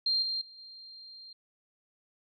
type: tone with level steps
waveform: sine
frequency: 4186 Hz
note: C8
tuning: in tune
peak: -25 / -30 / -49 / -46 dBFS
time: 0.06-1.33 s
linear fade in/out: 5 ms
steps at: 0.22 / 0.41 / 0.58 s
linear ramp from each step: 5 ms
effects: none